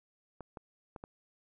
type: clicks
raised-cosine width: 1 ms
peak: -30 dBFS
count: 4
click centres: 0.407 / 0.572 / 0.962 / 1.039 s
effects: none